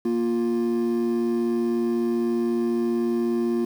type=tone pair together; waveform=triangle; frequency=234.9 / 351 Hz; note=A#3 / F4; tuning=+13 / +9 cents; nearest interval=perfect fifth; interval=696 cents; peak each=-21 dBFS; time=0.05-3.65 s; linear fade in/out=5 ms; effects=tanh soft clip ceiling -13 dBFS + 8-bit